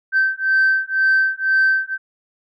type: beating tone pair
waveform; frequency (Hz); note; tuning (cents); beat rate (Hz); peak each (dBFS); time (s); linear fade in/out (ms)
sine; 1550 / 1552; G6 / G6; -20 / -18; 2; -16; 0.12-1.98; 50
effects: tanh soft clip ceiling -9 dBFS